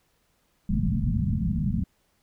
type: low-pass noise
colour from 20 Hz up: white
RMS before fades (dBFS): -25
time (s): 0.69-1.84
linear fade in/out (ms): 5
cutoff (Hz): 230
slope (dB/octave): 96
effects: pink hiss -69 dBFS RMS until 2.22 s